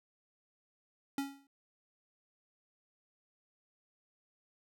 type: tone with exponential decay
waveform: square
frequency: 277.1 Hz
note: C#4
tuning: 1 cent flat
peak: -31 dBFS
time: 1.18-1.47 s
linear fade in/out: 2 ms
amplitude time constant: 62 ms
effects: none